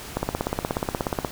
click train, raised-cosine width 1 ms, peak -9 dBFS, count 19, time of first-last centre 0.17-1.248 s, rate 16.7 Hz, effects pink hiss -38 dBFS RMS until 1.31 s

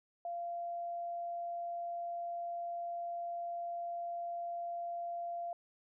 sine tone, 690 Hz, F5, 21 cents flat, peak -37 dBFS, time 0.25-5.53 s, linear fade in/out 2 ms, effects none

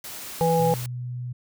white noise, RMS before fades -37 dBFS, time 0.04-0.86 s, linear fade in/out 2 ms
harmonic tone, 164.81 Hz, E3, in tune, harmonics 1 / 3 / 5, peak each -23 / -21 / -23 dBFS, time 0.41-0.74 s, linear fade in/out 0 ms
sine tone, 123.47 Hz, B2, in tune, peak -29 dBFS, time 0.59-1.33 s, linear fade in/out 10 ms
effects none

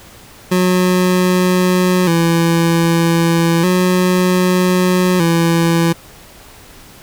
25% pulse tone with vibrato, 174.61 Hz, F3, in tune, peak -7 dBFS, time 0.51-5.93 s, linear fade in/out 10 ms, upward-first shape square, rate 0.32 Hz, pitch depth 74 cents each way, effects pink hiss -40 dBFS RMS until 7.02 s

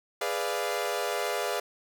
sawtooth chord, G# diminished seventh, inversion none, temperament equal with one note detuned, 415.3 / 493.9 / 587.3 / 692.8 Hz, G#4 / B4 / D5 / F5, 0 / 0 / 0 / -14 cents, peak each -30 dBFS, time 0.21-1.6 s, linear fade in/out 5 ms, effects none

